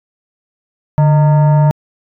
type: tone with frequency modulation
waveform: sine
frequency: 147.5 Hz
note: D3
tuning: 8 cents sharp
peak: -5 dBFS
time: 0.98-1.71 s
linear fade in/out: 0 ms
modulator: 768 Hz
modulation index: 0.46
effects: tanh soft clip ceiling -3 dBFS

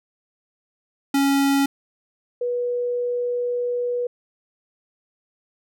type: tone pair in turn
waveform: square / sine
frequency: 277.2 / 487.2 Hz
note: C#4 / B4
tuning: 0 / -24 cents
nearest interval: minor seventh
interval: 976 cents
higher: second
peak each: -17 / -21 dBFS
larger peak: first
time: 1.14-1.66 / 2.41-4.07 s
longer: second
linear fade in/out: 5 ms
effects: none

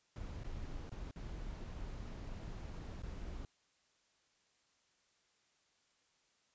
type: noise with dropouts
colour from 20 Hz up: brown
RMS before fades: -45 dBFS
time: 0.16-3.45 s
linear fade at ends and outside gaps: 1 ms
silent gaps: 0.435-0.444 / 0.894-0.917 / 1.111-1.16 / 3.022-3.034 s
effects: white hiss -75 dBFS RMS until 6.54 s + resampled to 16000 Hz

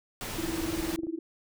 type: noise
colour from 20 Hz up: pink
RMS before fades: -36 dBFS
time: 0.21-0.96 s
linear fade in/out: 0 ms
type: tone with tremolo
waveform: sine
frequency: 327.8 Hz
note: E4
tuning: 10 cents flat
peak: -27 dBFS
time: 0.38-1.19 s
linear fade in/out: 5 ms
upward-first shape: sine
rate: 20 Hz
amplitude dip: 95%
type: clicks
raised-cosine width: 2 ms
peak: -32 dBFS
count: 9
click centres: 0.581 / 0.618 / 0.731 / 0.829 / 0.902 / 0.952 / 0.99 / 1.034 / 1.069 s
effects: none

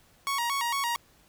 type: tone with vibrato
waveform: sawtooth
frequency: 1024 Hz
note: C6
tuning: 38 cents flat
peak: -23 dBFS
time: 0.27-0.96 s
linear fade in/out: 0 ms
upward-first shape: square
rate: 4.4 Hz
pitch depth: 140 cents each way
effects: pink hiss -61 dBFS RMS until 1.28 s

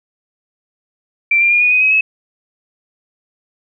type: tone with pitch steps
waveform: sine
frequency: 2349 / 2386 / 2423 / 2462 / 2500 / 2540 / 2579 Hz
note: D7 / D7 / D#7 / D#7 / D#7 / D#7 / E7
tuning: 0 / +27 / -47 / -19 / +8 / +35 / -39 cents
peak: -9 dBFS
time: 1.31-2.01 s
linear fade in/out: 5 ms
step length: 100 ms
effects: none

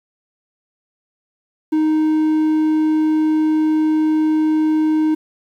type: tone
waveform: triangle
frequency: 311.1 Hz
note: D#4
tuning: in tune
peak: -11 dBFS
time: 1.72-5.15 s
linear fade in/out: 10 ms
effects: 8-bit

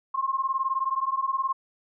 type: beating tone pair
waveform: sine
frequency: 1058 / 1077 Hz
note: C6 / C6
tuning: +19 / +50 cents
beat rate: 19 Hz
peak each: -27 dBFS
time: 0.14-1.53 s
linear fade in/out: 10 ms
effects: none

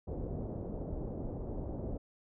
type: low-pass noise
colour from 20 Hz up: pink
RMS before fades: -39 dBFS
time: 0.07-1.98 s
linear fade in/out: 10 ms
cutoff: 610 Hz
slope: 24 dB/octave
effects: none

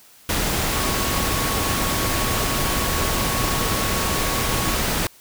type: tone in noise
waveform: sine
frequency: 1108.7 Hz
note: C#6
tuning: in tune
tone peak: -30 dBFS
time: 0.72-4.75 s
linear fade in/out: 2 ms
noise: pink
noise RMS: -22 dBFS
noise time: 0.29-5.07 s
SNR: -11 dB
effects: white hiss -50 dBFS RMS until 5.2 s

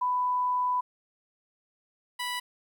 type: tone pair in turn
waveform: sine / 15% pulse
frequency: 995 / 985.3 Hz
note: B5 / B5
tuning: +13 / -4 cents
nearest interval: unison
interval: 17 cents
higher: first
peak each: -24 / -24 dBFS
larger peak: neither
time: 0.01-0.81 / 2.19-2.4 s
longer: first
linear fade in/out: 10 ms
effects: 11-bit

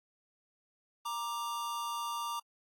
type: tone pair together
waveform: square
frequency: 937 / 1180.5 Hz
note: A#5 / D6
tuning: +9 / +9 cents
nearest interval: major third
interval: 400 cents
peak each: -39 / -38 dBFS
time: 1.05-2.4 s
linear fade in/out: 10 ms
effects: AAC 64 kbps

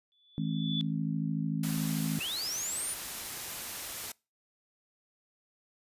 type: tone with exponential growth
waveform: sine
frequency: 3463 Hz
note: A7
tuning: 28 cents flat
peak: -30 dBFS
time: 0.12-0.81 s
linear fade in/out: 0 ms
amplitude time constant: 150 ms
type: harmonic tone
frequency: 53.5 Hz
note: A1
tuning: 48 cents flat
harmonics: 3 / 4 / 5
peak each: -32 / -34 / -36 dBFS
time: 0.38-2.19 s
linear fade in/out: 0 ms
type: noise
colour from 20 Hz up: white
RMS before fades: -39 dBFS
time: 1.63-4.12 s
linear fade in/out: 5 ms
type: linear sweep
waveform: sine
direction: up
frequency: 2500 to 9750 Hz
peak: -33 dBFS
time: 2.2-2.94 s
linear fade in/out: 10 ms
effects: noise-tail reverb RT60 0.3 s tail -25 dB re dry + resampled to 32000 Hz

